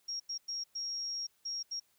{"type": "tone bursts at uneven times", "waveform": "sine", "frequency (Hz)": 5588, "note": "F8", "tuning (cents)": 0, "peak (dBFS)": -35, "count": 6, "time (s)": [[0.08, 0.2], [0.29, 0.38], [0.48, 0.64], [0.75, 1.27], [1.45, 1.63], [1.71, 1.8]], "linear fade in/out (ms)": 10, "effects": ["white hiss -72 dBFS RMS until 1.98 s"]}